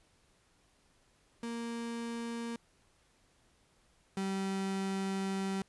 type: tone pair in turn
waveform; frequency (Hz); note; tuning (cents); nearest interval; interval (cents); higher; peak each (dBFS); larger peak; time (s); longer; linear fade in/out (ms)
35% pulse; 233.1 / 193.31; A#3 / G3; 0 / -24; minor third; 324; first; -35 / -31; second; 1.43-2.56 / 4.17-5.62; second; 2
effects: pink hiss -69 dBFS RMS until 5.68 s + resampled to 24000 Hz